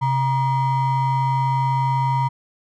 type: ring-modulated tone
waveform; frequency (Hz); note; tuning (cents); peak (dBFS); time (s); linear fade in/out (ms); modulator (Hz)
triangle; 540; C#5; -45; -12; 0.01-2.29; 20; 408
effects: none